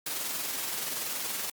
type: noise with amplitude modulation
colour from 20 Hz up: white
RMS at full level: -32 dBFS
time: 0.06-1.5 s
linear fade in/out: 5 ms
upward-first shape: sine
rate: 21.1 Hz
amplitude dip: 35%
effects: high-pass 150 Hz 12 dB/octave + Opus 48 kbps